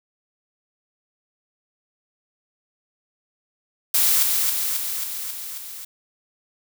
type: noise with echo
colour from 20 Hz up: blue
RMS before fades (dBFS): -18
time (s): 3.94-4.23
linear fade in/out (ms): 5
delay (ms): 270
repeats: 6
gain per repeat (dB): -3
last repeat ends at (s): 5.85
effects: none